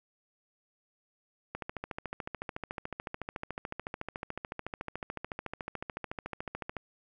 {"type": "click train", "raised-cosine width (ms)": 0.5, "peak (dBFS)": -21, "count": 73, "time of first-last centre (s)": [1.55, 6.767], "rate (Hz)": 13.8, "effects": []}